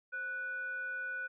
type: tone with frequency modulation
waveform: sine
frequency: 1480 Hz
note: F#6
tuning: in tune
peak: -36 dBFS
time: 0.12-1.28 s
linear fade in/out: 20 ms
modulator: 954 Hz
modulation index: 0.26
effects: none